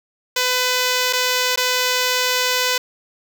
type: tone with dropouts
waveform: 5% pulse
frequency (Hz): 502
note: B4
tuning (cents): +28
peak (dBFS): -5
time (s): 0.36-2.78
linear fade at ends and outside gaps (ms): 5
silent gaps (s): 1.128-1.132 / 1.56-1.574
effects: none